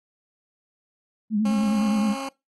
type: tone with vibrato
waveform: sine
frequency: 211.9 Hz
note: G#3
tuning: 35 cents sharp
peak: -19 dBFS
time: 1.3-2.16 s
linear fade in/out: 50 ms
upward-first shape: triangle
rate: 9.7 Hz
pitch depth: 80 cents each way
type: tone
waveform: 15% pulse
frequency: 271.3 Hz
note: C#4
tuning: 37 cents flat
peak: -23 dBFS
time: 1.45-2.29 s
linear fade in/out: 5 ms
effects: noise-tail reverb RT60 0.2 s tail -22 dB re dry + AAC 32 kbps